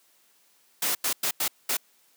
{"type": "noise bursts at uneven times", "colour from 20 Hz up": "white", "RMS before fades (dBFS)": -26, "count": 5, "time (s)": [[0.82, 0.95], [1.04, 1.13], [1.23, 1.31], [1.4, 1.48], [1.69, 1.77]], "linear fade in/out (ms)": 5, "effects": ["white hiss -63 dBFS RMS until 2.16 s", "high-pass 200 Hz 12 dB/octave"]}